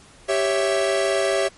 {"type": "chord", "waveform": "45% pulse", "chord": "C# diminished", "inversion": "second", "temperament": "equal", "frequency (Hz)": [392, 554.4, 659.3], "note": ["G4", "C#5", "E5"], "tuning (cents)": [0, 0, 0], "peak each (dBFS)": -23, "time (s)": [0.28, 1.49], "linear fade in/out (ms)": 20, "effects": ["pink hiss -49 dBFS RMS until 1.57 s", "MP3 48 kbps"]}